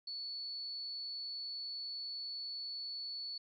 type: tone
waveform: sine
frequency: 4435 Hz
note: C#8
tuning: in tune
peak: -40 dBFS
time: 0.07-3.38 s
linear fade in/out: 5 ms
effects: none